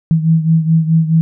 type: beating tone pair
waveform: sine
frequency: 160.8 / 165.5 Hz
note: E3 / E3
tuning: -43 / +7 cents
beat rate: 4.7 Hz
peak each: -10 / -15 dBFS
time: 0.11-1.21 s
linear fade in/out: 0 ms
effects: none